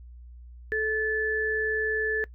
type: tone pair together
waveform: sine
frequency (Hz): 434.8 / 1739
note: A4 / A6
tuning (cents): -21 / -21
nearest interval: 2 octaves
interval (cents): 2400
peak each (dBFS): -28 / -26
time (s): 0.72-2.24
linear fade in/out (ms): 0
effects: noise-tail reverb RT60 0.1 s tail -21 dB re dry + added 60 Hz sine -43 dBFS peak until 2.34 s